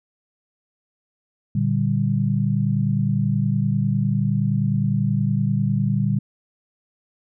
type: chord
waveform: sine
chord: G minor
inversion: first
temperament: equal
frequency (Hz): 116.54 / 146.83 / 196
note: Bb2 / D3 / G3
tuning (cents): 0 / 0 / 0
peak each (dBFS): -22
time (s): 1.55-6.19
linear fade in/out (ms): 5
effects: none